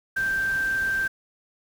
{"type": "tone in noise", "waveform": "sine", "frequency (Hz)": 1568, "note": "G6", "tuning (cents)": 0, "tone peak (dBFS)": -22, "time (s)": [0.16, 1.08], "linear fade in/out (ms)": 10, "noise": "pink", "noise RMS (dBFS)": -40, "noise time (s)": [0.16, 1.08], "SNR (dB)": 15, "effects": []}